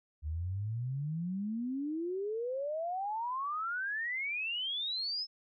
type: exponential sweep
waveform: sine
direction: up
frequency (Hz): 73.1 to 5274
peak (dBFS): -33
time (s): 0.22-5.27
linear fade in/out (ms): 50
effects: none